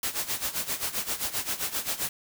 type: noise with tremolo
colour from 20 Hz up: white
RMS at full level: -28 dBFS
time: 0.03-2.09 s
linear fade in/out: 2 ms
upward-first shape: sine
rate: 7.6 Hz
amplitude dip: 80%
effects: none